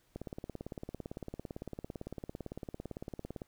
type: click train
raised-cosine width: 2 ms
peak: -27 dBFS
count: 59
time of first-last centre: 0.16-3.418 s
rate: 17.8 Hz
effects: pink hiss -71 dBFS RMS until 3.47 s